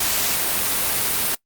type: noise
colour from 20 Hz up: white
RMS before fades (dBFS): -21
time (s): 0-1.35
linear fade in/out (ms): 5
effects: noise-tail reverb RT60 0.1 s tail -22 dB re dry + Opus 48 kbps